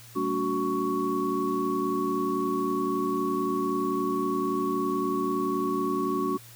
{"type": "tone cluster", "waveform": "sine", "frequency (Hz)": [195.9, 227.5, 285.6, 369.4, 1116], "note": ["G3", "A#3", "D4", "F#4", "C#6"], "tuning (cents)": [-1, -42, -48, -3, 11], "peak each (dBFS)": [-35, -35, -30, -29, -30], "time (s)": [0.15, 6.38], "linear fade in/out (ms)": 20, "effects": ["added 117 Hz sine -50 dBFS peak until 6.55 s", "white hiss -50 dBFS RMS until 6.55 s"]}